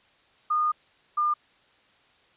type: tone pair in turn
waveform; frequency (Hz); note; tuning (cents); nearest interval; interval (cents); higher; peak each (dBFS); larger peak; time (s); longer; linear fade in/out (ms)
sine; 1223 / 1204.1; D#6 / D6; -30 / +43; unison; 27; first; -21; neither; 0.5-0.72 / 1.17-1.34; first; 10
effects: white hiss -61 dBFS RMS until 2.36 s + resampled to 8000 Hz